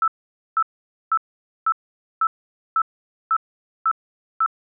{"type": "tone bursts", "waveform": "sine", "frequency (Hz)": 1318.5, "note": "E6", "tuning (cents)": 0, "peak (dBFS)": -15, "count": 9, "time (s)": [0.02, 4.462], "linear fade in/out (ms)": 2, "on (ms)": 58, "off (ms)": 490, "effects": []}